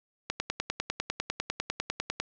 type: click train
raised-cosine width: 0.2 ms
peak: -12 dBFS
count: 20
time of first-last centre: 0.3-2.2 s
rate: 10 Hz
effects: low-pass 7000 Hz 12 dB/octave